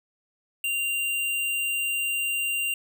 sine tone with sample-and-hold, 2780 Hz, F7, 9 cents flat, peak -24 dBFS, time 0.64-2.74 s, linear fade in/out 2 ms, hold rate 11025 Hz, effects none

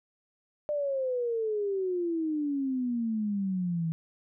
sine exponential sweep, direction down, 601 to 160 Hz, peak -27 dBFS, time 0.69-3.92 s, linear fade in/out 0 ms, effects none

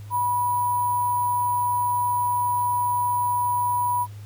sine tone with sample-and-hold, 978 Hz, B5, 17 cents flat, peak -20 dBFS, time 0.1-4.07 s, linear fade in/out 50 ms, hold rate 11025 Hz, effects added 103 Hz sine -36 dBFS peak until 4.25 s + pink hiss -53 dBFS RMS until 4.25 s

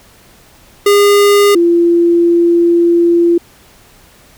square / sine tone pair in turn, 406.9 / 342.2 Hz, G#4 / F4, -35 / -35 cents, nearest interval minor third, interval 300 cents, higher first, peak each -6 dBFS, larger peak neither, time 0.86-1.55 / 1.55-3.38 s, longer second, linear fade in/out 5 ms, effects pink hiss -44 dBFS RMS until 4.37 s

